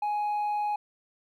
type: tone with hard clipping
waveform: triangle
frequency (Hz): 834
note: G#5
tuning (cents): +7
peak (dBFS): -25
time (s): 0.02-0.76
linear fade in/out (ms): 5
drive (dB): 1
effects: none